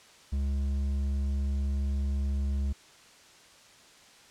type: tone with hard clipping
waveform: sine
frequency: 69.3 Hz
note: C#2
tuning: in tune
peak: -28 dBFS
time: 0.32-2.73 s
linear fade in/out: 10 ms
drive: 6 dB
effects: white hiss -55 dBFS RMS until 4.3 s + low-pass 7000 Hz 12 dB/octave